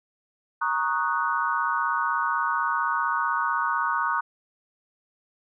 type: chord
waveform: sine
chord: D# minor seventh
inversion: second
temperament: equal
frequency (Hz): 932.3 / 1108.7 / 1244.5 / 1480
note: A#5 / C#6 / D#6 / F#6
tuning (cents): 0 / 0 / 0 / 0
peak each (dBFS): -28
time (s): 0.61-4.21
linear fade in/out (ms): 10
effects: none

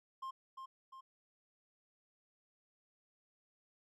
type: tone with echo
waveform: triangle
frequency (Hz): 1059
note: C6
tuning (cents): +21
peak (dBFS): -39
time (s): 0.22-0.31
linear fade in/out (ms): 10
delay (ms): 350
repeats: 2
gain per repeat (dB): -5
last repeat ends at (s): 1.01
effects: none

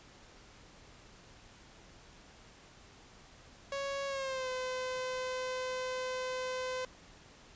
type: tone with pitch glide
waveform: sawtooth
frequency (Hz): 554.4 to 511.3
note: C#5 to C5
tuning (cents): 0 to -40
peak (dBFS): -31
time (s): 3.72-6.85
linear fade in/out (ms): 2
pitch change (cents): -140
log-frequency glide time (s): 4.07-4.49
effects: pink hiss -57 dBFS RMS until 7.55 s + resampled to 16000 Hz

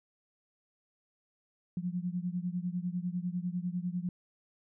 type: beating tone pair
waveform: sine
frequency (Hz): 174.61 / 184.61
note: F3 / F#3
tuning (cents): 0 / -4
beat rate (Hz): 10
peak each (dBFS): -34 / -36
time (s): 1.77-4.09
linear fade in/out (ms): 2
effects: none

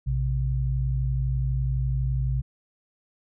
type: tone pair together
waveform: sine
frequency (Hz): 58.84 / 130.8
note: A#1 / C3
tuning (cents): +17 / 0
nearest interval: octave + major second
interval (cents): 1383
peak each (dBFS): -25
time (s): 0.06-2.42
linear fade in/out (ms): 20
effects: none

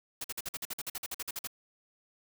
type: noise bursts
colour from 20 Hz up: white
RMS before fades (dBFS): -37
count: 16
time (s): 0.21-1.473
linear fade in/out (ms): 5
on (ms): 33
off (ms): 49
effects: none

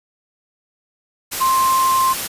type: tone in noise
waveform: sine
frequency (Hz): 1052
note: C6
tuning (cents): +9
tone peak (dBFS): -13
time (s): 1.4-2.14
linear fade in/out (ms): 20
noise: white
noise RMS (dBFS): -24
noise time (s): 1.31-2.28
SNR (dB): +8
effects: resampled to 32000 Hz

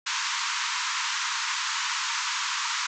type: band-pass noise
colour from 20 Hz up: pink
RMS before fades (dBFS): -29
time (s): 0.06-2.87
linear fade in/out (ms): 10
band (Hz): 920 to 7400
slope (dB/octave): 96
effects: none

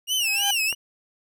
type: tone with vibrato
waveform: sawtooth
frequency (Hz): 2794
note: F7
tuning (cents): 0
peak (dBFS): -18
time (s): 0.07-0.75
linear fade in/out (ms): 50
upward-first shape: sine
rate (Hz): 3.1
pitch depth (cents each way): 160
type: tone with exponential growth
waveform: sawtooth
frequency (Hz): 805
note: G5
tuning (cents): +46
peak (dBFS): -18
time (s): 0.16-0.51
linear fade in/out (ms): 5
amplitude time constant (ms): 74
type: click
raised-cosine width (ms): 0.5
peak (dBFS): -21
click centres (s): 0.727
effects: none

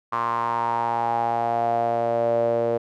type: tone with band-pass filter sweep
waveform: sawtooth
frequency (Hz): 117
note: A#2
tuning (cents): +7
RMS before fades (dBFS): -23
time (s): 0.12-2.78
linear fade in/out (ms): 10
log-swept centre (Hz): 1100 to 520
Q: 7.2
effects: none

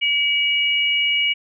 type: tone pair together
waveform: sine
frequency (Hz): 2288 / 2893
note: D7 / F#7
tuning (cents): -46 / -40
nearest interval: major third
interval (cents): 406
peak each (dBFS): -19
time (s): 0.01-1.34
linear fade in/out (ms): 20
effects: none

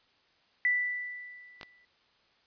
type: tone with exponential decay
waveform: sine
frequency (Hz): 1975.5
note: B6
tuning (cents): 0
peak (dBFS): -22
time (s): 0.65-1.85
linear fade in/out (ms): 1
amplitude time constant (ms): 260
type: clicks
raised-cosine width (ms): 0.2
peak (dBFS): -24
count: 2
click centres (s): 1.612 / 1.631
effects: white hiss -67 dBFS RMS until 2.46 s + resampled to 11025 Hz

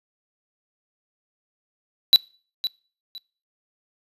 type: tone with echo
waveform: triangle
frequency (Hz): 3951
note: B7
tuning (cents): 0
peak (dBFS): -7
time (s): 2.13-2.16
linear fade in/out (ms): 0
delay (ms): 510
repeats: 2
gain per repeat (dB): -13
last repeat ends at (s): 3.18
effects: noise-tail reverb RT60 0.4 s tail -24 dB re dry + resampled to 32000 Hz

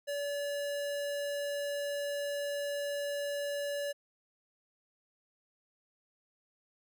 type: tone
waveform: square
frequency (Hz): 573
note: D5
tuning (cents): -43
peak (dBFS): -34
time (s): 0.07-3.93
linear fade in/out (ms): 20
effects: none

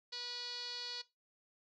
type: tone with low-pass filter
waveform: 5% pulse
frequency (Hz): 487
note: B4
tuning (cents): -24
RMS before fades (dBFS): -44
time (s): 0.12-1.02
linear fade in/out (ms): 10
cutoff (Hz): 4500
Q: 6.7
effects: noise-tail reverb RT60 0.2 s tail -17 dB re dry

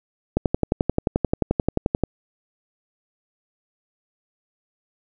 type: click train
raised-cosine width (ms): 2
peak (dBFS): -5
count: 20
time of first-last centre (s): 0.37-2.037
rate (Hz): 11.4
effects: none

